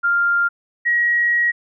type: tone pair in turn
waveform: sine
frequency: 1396.9 / 1902.1 Hz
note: F6 / A#6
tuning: 0 / +34 cents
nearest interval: perfect fourth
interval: 534 cents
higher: second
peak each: -14 dBFS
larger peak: neither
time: 0.03-0.49 / 0.85-1.52 s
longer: second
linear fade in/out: 20 ms
effects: none